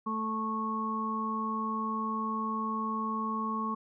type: harmonic tone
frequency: 220 Hz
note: A3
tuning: in tune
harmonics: 1 / 2 / 4 / 5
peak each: -34 / -43 / -44 / -32 dBFS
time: 0.06-3.75 s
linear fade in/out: 10 ms
effects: none